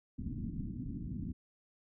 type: low-pass noise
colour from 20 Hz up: white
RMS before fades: -40 dBFS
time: 0.18-1.33 s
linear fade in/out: 10 ms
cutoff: 270 Hz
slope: 48 dB/octave
effects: none